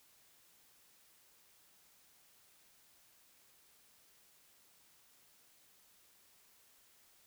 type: silence
effects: white hiss -67 dBFS RMS until 7.26 s

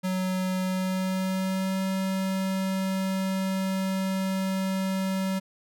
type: tone with pitch glide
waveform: square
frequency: 185.9 to 190.58 Hz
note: F#3 to G3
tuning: +8 to -49 cents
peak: -26 dBFS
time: 0.03-5.4 s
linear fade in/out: 20 ms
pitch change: +43 cents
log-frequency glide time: 0.62-1.81 s
effects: none

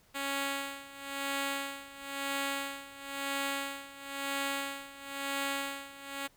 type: tone with tremolo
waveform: 5% pulse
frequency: 277.2 Hz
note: C#4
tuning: in tune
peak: -20 dBFS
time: 0.14-6.28 s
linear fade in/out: 20 ms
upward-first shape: sine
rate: 0.99 Hz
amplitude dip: 85%
effects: pink hiss -65 dBFS RMS until 6.36 s

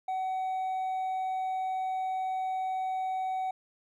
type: tone with hard clipping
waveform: sine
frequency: 753 Hz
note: F#5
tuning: 30 cents sharp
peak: -30 dBFS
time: 0.08-3.51 s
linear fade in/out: 5 ms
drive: 2 dB
effects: none

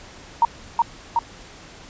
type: tone with echo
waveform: sine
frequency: 932.3 Hz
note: A#5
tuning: in tune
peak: -11 dBFS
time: 0.42-0.45 s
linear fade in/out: 2 ms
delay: 370 ms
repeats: 2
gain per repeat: -2 dB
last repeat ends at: 1.19 s
effects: pink hiss -43 dBFS RMS until 1.89 s + resampled to 16000 Hz

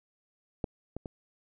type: clicks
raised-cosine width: 2 ms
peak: -17 / -23 / -25 dBFS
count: 3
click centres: 0.642 / 0.966 / 1.058 s
effects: none

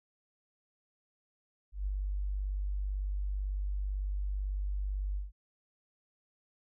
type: tone with ADSR envelope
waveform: sine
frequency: 49 Hz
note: G1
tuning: in tune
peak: -29 dBFS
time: 1.72-5.32 s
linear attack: 150 ms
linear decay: 12 ms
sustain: -2 dB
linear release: 160 ms
effects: none

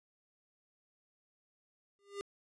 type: tone with exponential growth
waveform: square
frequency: 402 Hz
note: G4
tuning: 44 cents sharp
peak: -36 dBFS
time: 1.99-2.21 s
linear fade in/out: 0 ms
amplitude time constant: 46 ms
effects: resampled to 22050 Hz

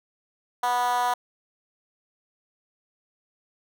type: tone with high-pass filter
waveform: 10% pulse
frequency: 245.1 Hz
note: B3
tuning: 13 cents flat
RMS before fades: -24 dBFS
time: 0.63-1.14 s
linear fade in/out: 5 ms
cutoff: 840 Hz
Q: 9
effects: none

